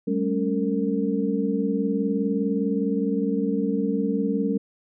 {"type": "tone cluster", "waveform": "sine", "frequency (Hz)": [194.2, 213.8, 278.9, 456.2], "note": ["G3", "A3", "C#4", "A#4"], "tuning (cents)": [-16, -49, 11, -37], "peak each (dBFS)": [-26, -27, -26, -28], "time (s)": [0.07, 4.58], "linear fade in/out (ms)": 10, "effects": []}